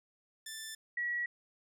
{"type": "tone pair in turn", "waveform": ["10% pulse", "sine"], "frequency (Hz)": [1766, 1924.6], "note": ["A6", "B6"], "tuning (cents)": [6, -45], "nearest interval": "minor second", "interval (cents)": 149, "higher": "second", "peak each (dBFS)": [-33, -32], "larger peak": "second", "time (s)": [[0.46, 0.75], [0.97, 1.26]], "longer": "neither", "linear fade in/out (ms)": 5, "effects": []}